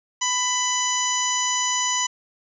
harmonic tone, 996 Hz, B5, 14 cents sharp, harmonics 1 / 2 / 3 / 4 / 5 / 6 / 7, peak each -26 / -30 / -28 / -35 / -36 / -26 / -27 dBFS, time 0.21-2.07 s, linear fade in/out 10 ms, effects none

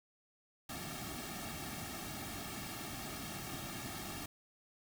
pink noise with comb filter, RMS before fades -44 dBFS, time 0.69-4.26 s, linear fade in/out 5 ms, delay 2 ms, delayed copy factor -0.85, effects none

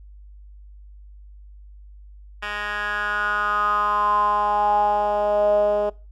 10% pulse tone with band-pass filter sweep, 207.4 Hz, G#3, 2 cents flat, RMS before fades -21 dBFS, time 2.42-5.9 s, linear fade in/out 10 ms, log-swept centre 2000 to 540 Hz, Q 6.7, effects noise-tail reverb RT60 0.3 s tail -22 dB re dry + added 50 Hz sine -41 dBFS peak until 6.11 s

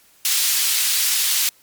pink high-pass noise, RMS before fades -19 dBFS, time 0.25-1.49 s, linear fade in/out 2 ms, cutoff 3400 Hz, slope 12 dB/octave, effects white hiss -54 dBFS RMS until 1.62 s + MP3 96 kbps

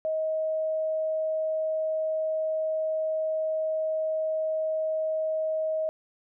sine tone, 631 Hz, D#5, 24 cents sharp, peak -25 dBFS, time 0.05-5.89 s, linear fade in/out 0 ms, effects none

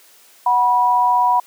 sine tone pair together, 740 / 975.5 Hz, F#5 / B5, 0 / -22 cents, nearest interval perfect fourth, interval 478 cents, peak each -18 / -13 dBFS, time 0.46-1.4 s, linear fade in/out 5 ms, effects white hiss -49 dBFS RMS until 1.46 s + high-pass 300 Hz 12 dB/octave

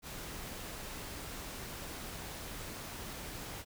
pink noise, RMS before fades -44 dBFS, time 0.02-3.65 s, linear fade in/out 50 ms, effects none

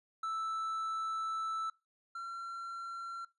triangle tone pair in turn, 1318.5 / 1363.4 Hz, E6 / F6, 0 / -42 cents, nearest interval minor second, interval 58 cents, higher second, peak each -32 / -37 dBFS, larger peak first, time 0.23-1.7 / 2.15-3.25 s, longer first, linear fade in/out 5 ms, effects noise-tail reverb RT60 0.2 s tail -20 dB re dry + resampled to 24000 Hz

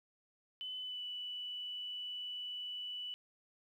sine tone with pitch glide, 3017 to 2967 Hz, F#7 to F#7, +33 to +4 cents, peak -40 dBFS, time 0.61-3.14 s, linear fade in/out 0 ms, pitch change -29 cents, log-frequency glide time 0.79-1.03 s, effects 12-bit

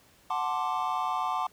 triangle chord, D dominant seventh, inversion first, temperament equal, 740 / 880 / 1046.5 / 1174.7 Hz, F#5 / A5 / C6 / D6, 0 / 0 / 0 / 0 cents, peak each -31 dBFS, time 0.3-1.47 s, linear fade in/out 5 ms, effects pink hiss -60 dBFS RMS until 1.52 s + high-pass 60 Hz 12 dB/octave

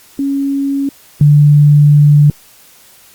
sine tone pair in turn, 277.2 / 146.84 Hz, C#4 / D3, 0 / 0 cents, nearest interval major seventh, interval 1100 cents, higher first, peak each -12 / -3 dBFS, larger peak second, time 0.19-0.89 / 1.21-2.3 s, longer second, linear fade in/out 2 ms, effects white hiss -43 dBFS RMS until 3.14 s + Opus 48 kbps

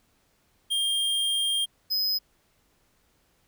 square tone pair in turn, 3207 / 5050 Hz, G7 / D#8, +39 / +25 cents, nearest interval minor sixth, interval 786 cents, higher second, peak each -24 dBFS, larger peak neither, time 0.7-1.66 / 1.9-2.19 s, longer first, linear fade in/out 20 ms, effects pink hiss -67 dBFS RMS until 3.47 s

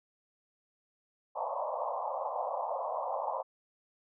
pink band-pass noise, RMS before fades -35 dBFS, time 1.35-3.43 s, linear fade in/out 20 ms, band 520 to 1100 Hz, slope 96 dB/octave, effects none

